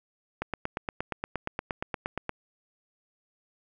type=click train; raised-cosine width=0.5 ms; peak=-15 dBFS; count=17; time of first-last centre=0.42-2.294 s; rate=8.54 Hz; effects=none